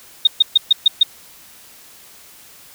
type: tone bursts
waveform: sine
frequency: 3704 Hz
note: A#7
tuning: 12 cents flat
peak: -6 dBFS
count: 6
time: 0.25-1.032 s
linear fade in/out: 5 ms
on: 22 ms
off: 130 ms
effects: white hiss -44 dBFS RMS until 2.74 s